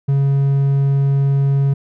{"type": "tone", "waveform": "triangle", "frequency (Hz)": 138.59, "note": "C#3", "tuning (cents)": 0, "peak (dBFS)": -10, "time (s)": [0.08, 1.74], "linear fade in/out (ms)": 10, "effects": []}